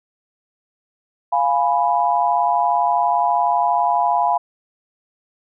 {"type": "chord", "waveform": "sine", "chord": "F diminished", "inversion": "none", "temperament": "equal", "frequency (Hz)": [698.5, 830.6, 987.8], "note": ["F5", "Ab5", "Cb6"], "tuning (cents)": [0, 0, 0], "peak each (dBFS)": -19, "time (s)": [1.32, 4.38], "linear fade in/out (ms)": 10, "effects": []}